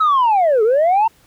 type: linear two-way sweep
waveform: sine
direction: down then up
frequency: 1309 to 414.9 to 919 Hz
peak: -9 dBFS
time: 0-1.08 s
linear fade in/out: 10 ms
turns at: 0.63 s
effects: tanh soft clip ceiling -9 dBFS + pink hiss -53 dBFS RMS until 1.26 s